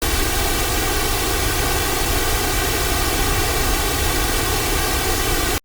pink noise with comb filter, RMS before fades -19 dBFS, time 0.02-5.58 s, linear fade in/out 0 ms, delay 2.6 ms, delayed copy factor +0.9, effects Opus 48 kbps

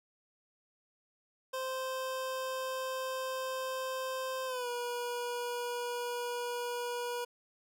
25% pulse tone with pitch glide, 521 to 483.3 Hz, C5 to B4, -7 to -38 cents, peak -31 dBFS, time 1.53-7.25 s, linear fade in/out 10 ms, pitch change -131 cents, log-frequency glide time 4.46-4.68 s, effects 12-bit

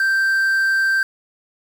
triangle tone with quantisation, 1568 Hz, G6, in tune, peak -13 dBFS, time 0-1.03 s, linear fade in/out 2 ms, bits 6, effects none

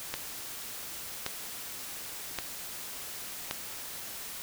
click train, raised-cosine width 0.2 ms, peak -14 dBFS, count 4, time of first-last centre 0.14-3.511 s, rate 0.89 Hz, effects white hiss -41 dBFS RMS until 4.42 s

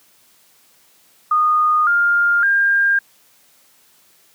sine tone with pitch steps, 1230 / 1404.8 / 1604.4 Hz, D#6 / F6 / G6, -20 / +10 / +40 cents, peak -12 dBFS, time 1.31-2.99 s, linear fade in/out 5 ms, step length 560 ms, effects white hiss -54 dBFS RMS until 4.34 s + high-pass 100 Hz 12 dB/octave

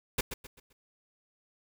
pink noise with echo, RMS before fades -29 dBFS, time 0.18-0.21 s, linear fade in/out 5 ms, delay 130 ms, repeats 4, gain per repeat -9 dB, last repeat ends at 0.73 s, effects none

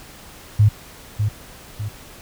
sine tone with echo, 105.1 Hz, G#2, 21 cents sharp, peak -9 dBFS, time 0.59-0.69 s, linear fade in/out 10 ms, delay 600 ms, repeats 2, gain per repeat -7 dB, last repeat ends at 1.89 s, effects pink hiss -42 dBFS RMS until 2.21 s

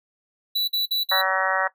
square tone bursts, 3951 Hz, B7, in tune, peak -21 dBFS, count 4, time 0.55-1.217 s, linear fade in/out 10 ms, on 130 ms, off 49 ms
harmonic tone, 189.4 Hz, F#3, 41 cents sharp, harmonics 3 / 4 / 5 / 6 / 7 / 8 / 9 / 10, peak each -28 / -28 / -28 / -28 / -28 / -28 / -28 / -28 dBFS, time 1.11-1.68 s, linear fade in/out 10 ms
effects noise-tail reverb RT60 0.1 s tail -17 dB re dry

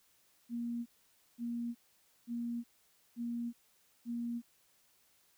sine tone bursts, 236.4 Hz, A#3, 24 cents sharp, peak -35 dBFS, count 5, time 0.49-4.42 s, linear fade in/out 50 ms, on 370 ms, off 520 ms, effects white hiss -70 dBFS RMS until 5.37 s

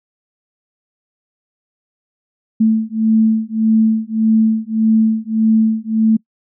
sine beating tone pair, 220 / 221.7 Hz, A3 / A3, 0 / +13 cents, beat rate 1.7 Hz, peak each -14 dBFS, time 2.6-6.17 s, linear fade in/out 10 ms, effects noise-tail reverb RT60 0.1 s tail -24 dB re dry

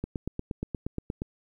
click train, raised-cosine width 3 ms, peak -18 dBFS, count 11, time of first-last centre 0.04-1.219 s, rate 8.48 Hz, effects 10-bit

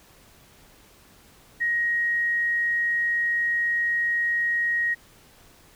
sine tone, 1884 Hz, A#6, 18 cents sharp, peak -21 dBFS, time 1.6-4.95 s, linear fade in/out 20 ms, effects pink hiss -54 dBFS RMS until 5.75 s

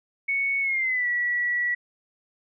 sine tone with pitch glide, 2217 to 1941.2 Hz, C#7 to B6, 0 to -30 cents, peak -22 dBFS, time 0.28-1.75 s, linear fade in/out 10 ms, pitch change -230 cents, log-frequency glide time 0.61-1.08 s, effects none

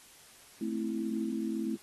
sine chord, A minor, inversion none, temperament equal, 220 / 261.6 / 329.6 Hz, A3 / C4 / E4, 0 / 0 / 0 cents, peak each -34 / -37 / -35 dBFS, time 0.61-1.76 s, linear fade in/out 5 ms, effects white hiss -56 dBFS RMS until 1.82 s + AAC 32 kbps

